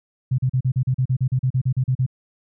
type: tone bursts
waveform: sine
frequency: 128.8 Hz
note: C3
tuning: 27 cents flat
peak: -16 dBFS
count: 16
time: 0.31-2.064 s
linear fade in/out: 10 ms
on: 74 ms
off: 38 ms
effects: none